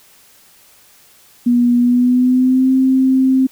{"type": "tone with pitch glide", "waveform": "sine", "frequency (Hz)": [241.9, 262.3], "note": ["B3", "C4"], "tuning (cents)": [-36, 4], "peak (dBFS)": -9, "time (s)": [1.46, 3.47], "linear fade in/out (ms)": 10, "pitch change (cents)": 140, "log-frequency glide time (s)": [1.78, 2.72], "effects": ["white hiss -48 dBFS RMS until 3.51 s"]}